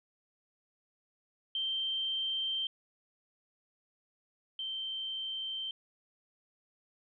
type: tone pair in turn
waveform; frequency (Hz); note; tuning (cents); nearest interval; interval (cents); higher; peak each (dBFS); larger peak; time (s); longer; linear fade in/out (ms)
sine; 3136 / 3122; G7 / G7; 0 / -8; unison; 8; first; -31 / -35; first; 1.55-2.67 / 4.59-5.71; neither; 2
effects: none